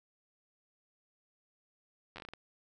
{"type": "slowing click train", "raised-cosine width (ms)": 0.3, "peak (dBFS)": -29, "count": 8, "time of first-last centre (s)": [2.16, 2.336], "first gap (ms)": 10, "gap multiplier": 1.3, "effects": []}